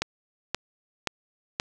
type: click train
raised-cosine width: 0.2 ms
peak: -8 dBFS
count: 4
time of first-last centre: 0.02-1.599 s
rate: 1.9 Hz
effects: none